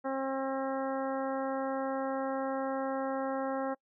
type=harmonic tone; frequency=267.9 Hz; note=C4; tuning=41 cents sharp; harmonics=1 / 2 / 3 / 4 / 5 / 6 / 7; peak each=-36 / -34 / -38 / -42 / -43 / -48 / -51 dBFS; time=0.04-3.75 s; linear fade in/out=20 ms; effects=noise-tail reverb RT60 0.1 s tail -26 dB re dry